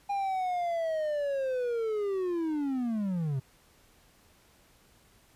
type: linear sweep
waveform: triangle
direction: down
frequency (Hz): 810 to 127.1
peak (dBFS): -26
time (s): 0.09-3.4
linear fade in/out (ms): 10
effects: pink hiss -62 dBFS RMS until 5.35 s + resampled to 32000 Hz